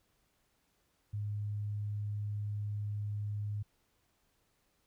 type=tone; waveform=sine; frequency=103.83 Hz; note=G#2; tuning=in tune; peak=-34 dBFS; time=1.13-3.63 s; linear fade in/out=10 ms; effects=pink hiss -75 dBFS RMS until 4.86 s